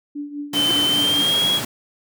sine tone with tremolo, 290.4 Hz, D4, 19 cents flat, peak -24 dBFS, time 0.15-1.23 s, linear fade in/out 10 ms, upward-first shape triangle, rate 5 Hz, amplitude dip 75%
pink high-pass noise, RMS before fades -27 dBFS, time 0.53-1.65 s, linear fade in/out 5 ms, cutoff 110 Hz, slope 24 dB/octave
triangle tone with pitch glide, 3071 to 3310 Hz, G7 to G#7, -36 to -6 cents, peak -15 dBFS, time 0.53-1.61 s, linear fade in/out 50 ms, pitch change +130 cents, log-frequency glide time 0.86-1.45 s
square tone with exponential growth, 329.6 Hz, E4, in tune, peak -19 dBFS, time 0.63-0.71 s, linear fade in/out 0 ms, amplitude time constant 16 ms
effects none

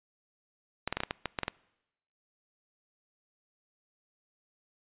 clicks, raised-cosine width 0.3 ms, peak -14 dBFS, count 10, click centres 0.876 / 0.926 / 0.97 / 1.004 / 1.035 / 1.109 / 1.257 / 1.388 / 1.433 / 1.481 s, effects noise-tail reverb RT60 0.9 s tail -24 dB re dry + resampled to 8000 Hz

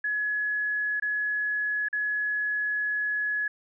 sine tone with dropouts, 1692 Hz, G#6, 32 cents sharp, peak -25 dBFS, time 0.04-3.48 s, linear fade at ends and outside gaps 5 ms, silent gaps 0.999-1.022 / 1.886-1.928 s, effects none

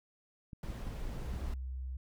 clicks, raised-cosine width 5 ms, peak -33 dBFS, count 4, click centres 0.532 / 0.639 / 0.704 / 0.869 s
brown noise, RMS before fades -40 dBFS, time 0.63-1.54 s, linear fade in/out 2 ms
sine tone, 64.5 Hz, C2, 24 cents flat, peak -37 dBFS, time 1.25-1.97 s, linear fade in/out 5 ms
effects none

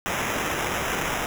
white noise with sample-and-hold, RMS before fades -27 dBFS, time 0.06-1.26 s, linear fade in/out 0 ms, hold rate 4410 Hz, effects none

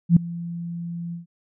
sine tone with ADSR envelope, 170.6 Hz, F3, 40 cents flat, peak -7 dBFS, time 0.09-1.26 s, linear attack 74 ms, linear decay 4 ms, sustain -21 dB, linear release 130 ms, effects none

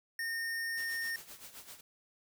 square tone, 1832 Hz, A#6, 31 cents flat, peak -35 dBFS, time 0.19-1.16 s, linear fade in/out 2 ms
white noise with tremolo, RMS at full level -48 dBFS, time 0.77-1.81 s, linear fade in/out 5 ms, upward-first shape sine, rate 7.7 Hz, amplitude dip 70%
effects none

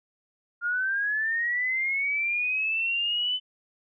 sine linear sweep, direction up, 1400 to 3029 Hz, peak -24 dBFS, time 0.61-3.4 s, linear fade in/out 50 ms, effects none

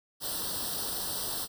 white noise with comb filter, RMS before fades -34 dBFS, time 0.2-1.48 s, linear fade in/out 50 ms, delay 0.22 ms, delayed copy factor +0.9, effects none

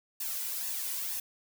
blue noise with flanger, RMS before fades -35 dBFS, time 0.2-1.2 s, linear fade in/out 5 ms, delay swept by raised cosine 1.1 to 2.07 ms, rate 2.1 Hz, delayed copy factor +0.6, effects none

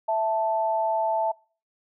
sine tone pair together, 659.3 / 880.1 Hz, E5 / A5, 0 / 0 cents, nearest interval perfect fourth, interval 500 cents, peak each -24 dBFS, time 0.08-1.32 s, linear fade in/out 10 ms, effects noise-tail reverb RT60 0.4 s tail -25 dB re dry

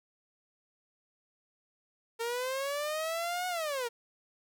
sawtooth linear two-way sweep, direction up then down, 455.1 to 734 to 455.1 Hz, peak -28 dBFS, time 2.19-3.89 s, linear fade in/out 20 ms, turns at 3.48 s, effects none

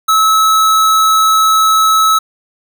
square tone, 1297 Hz, E6, 28 cents flat, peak -8 dBFS, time 0.08-2.19 s, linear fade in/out 10 ms, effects none

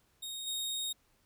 sawtooth tone with level steps, 3729 Hz, A#7, in tune, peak -36 / -31 dBFS, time 0.22-0.93 s, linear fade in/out 10 ms, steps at 0.46 s, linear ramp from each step 20 ms, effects pink hiss -71 dBFS RMS until 1.25 s

